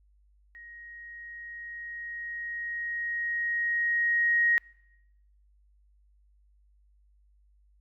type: tone with level ramp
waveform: sine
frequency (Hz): 1881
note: A#6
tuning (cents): +15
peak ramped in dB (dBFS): -45 to -20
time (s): 0.55-4.58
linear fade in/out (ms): 0
effects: noise-tail reverb RT60 0.9 s tail -26 dB re dry + added 50 Hz sine -60 dBFS peak until 7.8 s